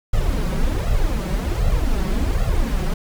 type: noise with flanger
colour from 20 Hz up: brown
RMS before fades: -19 dBFS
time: 0.13-2.94 s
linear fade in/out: 5 ms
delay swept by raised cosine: 1.5 to 5.4 ms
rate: 1.3 Hz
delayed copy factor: +0.85
effects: none